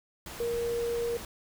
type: tone in noise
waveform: sine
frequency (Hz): 470.3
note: A#4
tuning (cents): +15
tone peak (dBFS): -28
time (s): 0.4-1.17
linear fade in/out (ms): 2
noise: pink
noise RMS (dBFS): -42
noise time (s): 0.26-1.25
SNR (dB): +11
effects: none